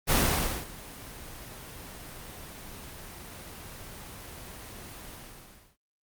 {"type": "noise with ADSR envelope", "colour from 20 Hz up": "pink", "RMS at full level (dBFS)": -22, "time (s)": [0.07, 5.77], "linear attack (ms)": 37, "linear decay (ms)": 550, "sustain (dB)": -21, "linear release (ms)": 670, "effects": ["noise-tail reverb RT60 0.1 s tail -24 dB re dry", "Opus 24 kbps"]}